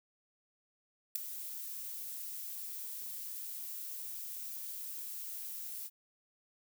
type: noise with ADSR envelope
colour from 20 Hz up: violet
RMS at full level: -29 dBFS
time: 1.15-5.9 s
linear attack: 9 ms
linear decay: 3 ms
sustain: -14 dB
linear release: 42 ms
effects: none